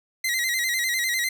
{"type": "tone with vibrato", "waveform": "sawtooth", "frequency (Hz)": 1989, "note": "B6", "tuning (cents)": 12, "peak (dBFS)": -19, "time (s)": [0.24, 1.29], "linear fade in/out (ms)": 5, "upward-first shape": "square", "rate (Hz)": 10, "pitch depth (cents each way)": 69, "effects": []}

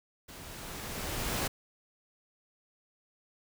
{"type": "noise with level ramp", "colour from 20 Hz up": "pink", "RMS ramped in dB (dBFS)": [-48, -31], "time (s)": [0.28, 1.48], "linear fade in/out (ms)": 10, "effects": []}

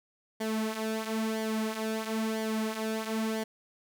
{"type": "tone with flanger", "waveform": "sawtooth", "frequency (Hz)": 220, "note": "A3", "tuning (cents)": 0, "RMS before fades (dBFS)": -32, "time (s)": [0.4, 3.44], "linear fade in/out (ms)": 10, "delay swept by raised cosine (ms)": [0.76, 5.56], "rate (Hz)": 1, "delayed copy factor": -0.65, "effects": []}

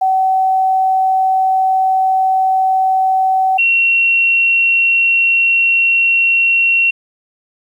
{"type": "tone pair in turn", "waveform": "sine", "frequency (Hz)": [759, 2731], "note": ["F#5", "F7"], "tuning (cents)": [44, -39], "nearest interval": "octave + minor seventh", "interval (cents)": 2217, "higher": "second", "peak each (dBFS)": [-10, -9], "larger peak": "second", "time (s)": [[0.01, 3.58], [3.58, 6.91]], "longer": "first", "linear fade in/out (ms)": 10, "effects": ["8-bit"]}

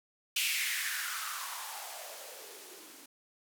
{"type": "noise with band-pass filter sweep", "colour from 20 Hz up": "violet", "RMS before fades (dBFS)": -38, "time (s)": [0.36, 3.06], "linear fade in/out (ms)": 5, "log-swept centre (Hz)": [2700, 270], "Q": 4.4, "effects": []}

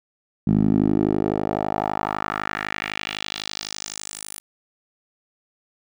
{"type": "tone with band-pass filter sweep", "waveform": "10% pulse", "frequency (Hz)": 51.91, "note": "G#1", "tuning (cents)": 0, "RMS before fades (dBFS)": -24, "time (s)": [0.47, 4.4], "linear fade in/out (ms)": 5, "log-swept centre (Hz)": [190, 11000], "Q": 2.2, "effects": []}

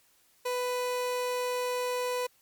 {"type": "tone", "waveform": "30% pulse", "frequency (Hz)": 496.4, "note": "B4", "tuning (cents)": 9, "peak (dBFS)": -26, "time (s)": [0.45, 2.27], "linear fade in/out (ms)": 10, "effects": ["white hiss -65 dBFS RMS until 2.41 s", "MP3 96 kbps"]}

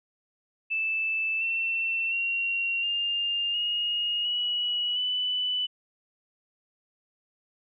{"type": "tone with pitch steps", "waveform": "sine", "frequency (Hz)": [2637, 2692, 2749, 2807, 2866, 2926, 2987], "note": ["E7", "E7", "F7", "F7", "F7", "F#7", "F#7"], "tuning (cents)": [0, 36, -28, 8, 44, -20, 16], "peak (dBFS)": -25, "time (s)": [0.7, 5.67], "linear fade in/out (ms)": 20, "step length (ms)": 710, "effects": []}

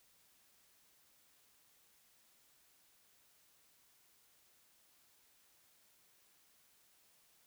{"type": "silence", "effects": ["white hiss -70 dBFS RMS until 7.46 s"]}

